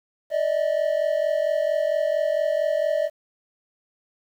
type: tone pair together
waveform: triangle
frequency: 589.6 / 634 Hz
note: D5 / D#5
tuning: +7 / +32 cents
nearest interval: minor second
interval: 125 cents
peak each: -21 dBFS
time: 0.3-3.1 s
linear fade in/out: 50 ms
effects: 9-bit